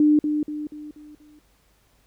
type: tone with echo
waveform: sine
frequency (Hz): 300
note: D4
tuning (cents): +37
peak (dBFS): -13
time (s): 0-0.19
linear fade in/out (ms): 2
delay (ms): 240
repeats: 5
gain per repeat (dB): -7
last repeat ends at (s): 1.39
effects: added 50 Hz sine -63 dBFS peak until 2.06 s + pink hiss -63 dBFS RMS until 2.06 s